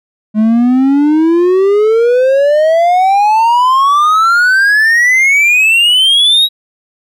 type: exponential sweep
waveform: triangle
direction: up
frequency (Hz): 210.9 to 3853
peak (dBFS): -4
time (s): 0.34-6.49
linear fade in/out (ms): 50
effects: none